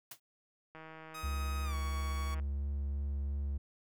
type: noise with exponential decay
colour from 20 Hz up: white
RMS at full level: -41 dBFS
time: 0.11-0.2 s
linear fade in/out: 5 ms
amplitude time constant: 19 ms
type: click train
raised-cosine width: 0.5 ms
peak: -35 dBFS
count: 263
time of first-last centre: 0.75-2.398 s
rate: 159 Hz
type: tone with pitch glide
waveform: sawtooth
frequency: 1259 to 1121.6 Hz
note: D#6 to C#6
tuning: +20 to +20 cents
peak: -39 dBFS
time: 1.14-2.35 s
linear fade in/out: 10 ms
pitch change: -200 cents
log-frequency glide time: 1.64-1.75 s
type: tone with vibrato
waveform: triangle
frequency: 70.3 Hz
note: C#2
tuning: 25 cents sharp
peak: -31 dBFS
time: 1.23-3.58 s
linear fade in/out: 10 ms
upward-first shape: triangle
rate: 2.9 Hz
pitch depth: 13 cents each way
effects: none